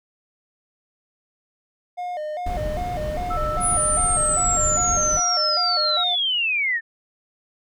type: tone with vibrato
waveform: triangle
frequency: 660 Hz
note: E5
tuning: 2 cents sharp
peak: -24 dBFS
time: 1.97-6.16 s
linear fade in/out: 20 ms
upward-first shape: square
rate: 2.5 Hz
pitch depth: 140 cents each way
type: noise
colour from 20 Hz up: brown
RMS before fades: -28 dBFS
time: 2.46-5.2 s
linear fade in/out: 5 ms
type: tone with pitch glide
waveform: sine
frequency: 1318.5 to 1357.9 Hz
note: E6 to F6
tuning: 0 to -49 cents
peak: -25 dBFS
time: 3.3-6.04 s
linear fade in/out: 10 ms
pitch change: +51 cents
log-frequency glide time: 4.04-5.15 s
type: linear sweep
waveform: sine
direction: down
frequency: 9950 to 1760 Hz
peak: -19 dBFS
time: 3.6-6.81 s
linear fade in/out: 50 ms
effects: none